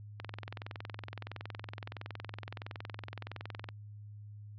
click train, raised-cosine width 0.3 ms, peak -25 dBFS, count 76, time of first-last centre 0.2-3.688 s, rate 21.5 Hz, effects added 104 Hz sine -46 dBFS peak until 4.58 s + low-pass 4000 Hz 12 dB/octave

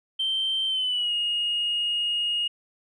sine tone with pitch glide, 3124 to 2865 Hz, G7 to F7, -7 to +44 cents, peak -22 dBFS, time 0.19-2.48 s, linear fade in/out 10 ms, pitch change -149 cents, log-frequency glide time 0.67-1.13 s, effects tanh soft clip ceiling -19 dBFS

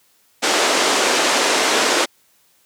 pink band-pass noise, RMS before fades -17 dBFS, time 0.42-2.06 s, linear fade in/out 20 ms, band 310 to 8100 Hz, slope 24 dB/octave, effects white hiss -58 dBFS RMS until 2.65 s + high-pass 60 Hz 12 dB/octave

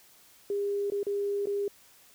sine tone with dropouts, 404 Hz, G#4, 48 cents flat, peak -27 dBFS, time 0.5-1.68 s, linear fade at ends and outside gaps 2 ms, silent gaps 0.901-0.92 / 1.031-1.067 / 1.457-1.47 s, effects white hiss -58 dBFS RMS until 2.14 s

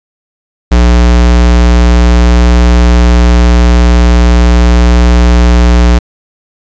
square tone, 59.8 Hz, A#1, 45 cents sharp, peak -3 dBFS, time 0.71-5.99 s, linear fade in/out 10 ms, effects resampled to 16000 Hz + 7-bit

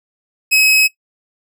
sawtooth tone, 2555 Hz, D#7, 45 cents sharp, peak -6 dBFS, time 0.51-0.88 s, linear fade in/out 20 ms, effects noise-tail reverb RT60 0.1 s tail -17 dB re dry

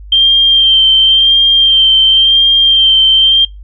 sine tone with vibrato, 3159 Hz, G7, 13 cents sharp, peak -4 dBFS, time 0.12-3.45 s, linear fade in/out 5 ms, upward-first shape sine, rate 0.94 Hz, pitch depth 24 cents each way, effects noise-tail reverb RT60 0.2 s tail -23 dB re dry + added 50 Hz sine -28 dBFS peak until 3.63 s

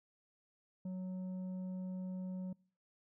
sine tone with tanh clipping, 185 Hz, F#3, in tune, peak -40 dBFS, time 0.85-2.53 s, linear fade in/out 5 ms, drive 6 dB, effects noise-tail reverb RT60 0.5 s tail -26 dB re dry

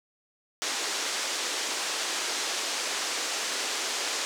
white band-pass noise, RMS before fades -31 dBFS, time 0.62-4.25 s, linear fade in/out 0 ms, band 300 to 7300 Hz, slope 24 dB/octave, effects none

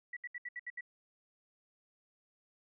sine tone bursts, 1949 Hz, B6, 23 cents flat, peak -39 dBFS, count 7, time 0.13-0.809 s, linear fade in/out 5 ms, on 37 ms, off 70 ms, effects none

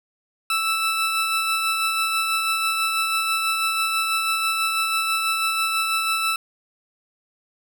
20% pulse tone with tremolo, 1318.5 Hz, E6, in tune, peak -14 dBFS, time 0.5-6.36 s, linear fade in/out 2 ms, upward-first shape sine, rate 6.1 Hz, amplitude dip 30%, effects none

